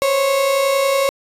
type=tone pair together; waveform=35% pulse; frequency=519 / 549.9 Hz; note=C5 / C#5; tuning=-14 / -14 cents; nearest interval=minor second; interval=100 cents; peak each=-22 / -13 dBFS; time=0.02-1.09 s; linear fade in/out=0 ms; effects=resampled to 32000 Hz